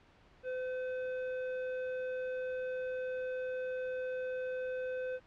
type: tone with hard clipping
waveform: sine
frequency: 510 Hz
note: C5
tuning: 44 cents flat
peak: -37 dBFS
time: 0.43-5.2 s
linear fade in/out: 50 ms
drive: 10 dB
effects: pink hiss -63 dBFS RMS until 5.26 s + low-pass 3000 Hz 12 dB/octave